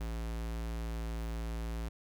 square tone, 56.3 Hz, A1, 40 cents sharp, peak -36 dBFS, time 0-1.89 s, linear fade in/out 10 ms, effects none

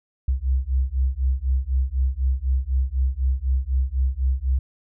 sine beating tone pair, 63.4 / 67.4 Hz, B1 / C#2, +46 / -48 cents, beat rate 4 Hz, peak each -22 dBFS, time 0.28-4.59 s, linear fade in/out 5 ms, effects none

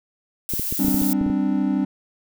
violet noise, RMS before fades -26 dBFS, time 0.49-1.13 s, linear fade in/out 0 ms
clicks, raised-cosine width 3 ms, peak -15 dBFS, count 10, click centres 0.537 / 0.596 / 0.725 / 0.848 / 0.883 / 0.945 / 1.018 / 1.213 / 1.264 / 1.299 s
triangle chord, G suspended fourth, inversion none, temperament just, 196 / 261.3 / 294 Hz, G3 / C4 / D4, 0 / -2 / +2 cents, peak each -21 dBFS, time 0.79-1.85 s, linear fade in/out 5 ms
effects none

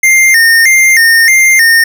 square tone with vibrato, 1962 Hz, B6, 12 cents flat, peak -4 dBFS, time 0.03-1.84 s, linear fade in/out 5 ms, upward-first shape square, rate 1.6 Hz, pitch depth 120 cents each way, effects none

